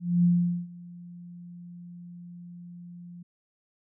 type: tone with ADSR envelope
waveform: sine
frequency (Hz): 174.61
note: F3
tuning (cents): 0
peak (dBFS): -17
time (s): 0-3.23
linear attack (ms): 240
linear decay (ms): 430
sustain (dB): -24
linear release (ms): 8
effects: none